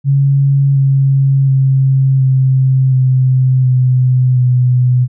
sine tone with pitch steps, 138.59 / 136.29 / 134.02 / 131.8 / 129.61 / 127.46 / 125.34 Hz, C#3 / C#3 / C3 / C3 / C3 / C3 / B2, 0 / -29 / +42 / +13 / -16 / -45 / +26 cents, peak -7 dBFS, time 0.04-5.08 s, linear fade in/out 50 ms, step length 720 ms, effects none

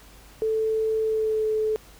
sine tone with pitch glide, 440 to 433.4 Hz, A4 to A4, 0 to -26 cents, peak -21 dBFS, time 0.42-1.76 s, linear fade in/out 0 ms, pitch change -26 cents, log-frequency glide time 1.02-1.49 s, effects added 50 Hz sine -51 dBFS peak until 1.99 s + pink hiss -51 dBFS RMS until 1.99 s

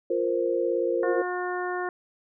sine chord, F suspended fourth, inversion none, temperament just, 349.2 / 465.6 / 523.8 Hz, F4 / Bb4 / C5, 0 / -2 / +2 cents, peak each -27 dBFS, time 0.1-1.22 s, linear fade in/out 5 ms
harmonic tone, 360 Hz, F#4, 47 cents flat, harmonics 1 / 2 / 3 / 4 / 5, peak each -30 / -33 / -35 / -36 / -37 dBFS, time 1.03-1.89 s, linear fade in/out 2 ms
effects none

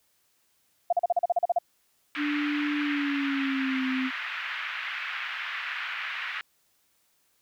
sine tone bursts, 698.5 Hz, F5, in tune, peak -19 dBFS, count 11, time 0.9-1.587 s, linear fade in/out 5 ms, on 27 ms, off 39 ms
pink band-pass noise, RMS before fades -34 dBFS, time 2.15-6.41 s, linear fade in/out 0 ms, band 1400 to 2700 Hz, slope 24 dB/octave
sine tone with pitch glide, 293.7 to 260.1 Hz, D4 to C4, 0 to -10 cents, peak -26 dBFS, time 2.16-4.11 s, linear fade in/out 50 ms, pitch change -210 cents, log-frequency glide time 2.8-3.85 s
effects white hiss -69 dBFS RMS until 7.41 s

